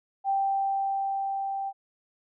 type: tone with level ramp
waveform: sine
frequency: 784 Hz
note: G5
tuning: in tune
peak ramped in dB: -22 to -29 dBFS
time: 0.24-1.73 s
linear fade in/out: 50 ms
effects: none